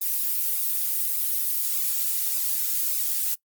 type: noise with flanger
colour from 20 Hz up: violet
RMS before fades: -25 dBFS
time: 0.01-3.35 s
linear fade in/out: 10 ms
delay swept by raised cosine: 0.78 to 4.08 ms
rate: 1.7 Hz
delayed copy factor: +0.6
effects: noise-tail reverb RT60 0.1 s tail -20 dB re dry + Opus 24 kbps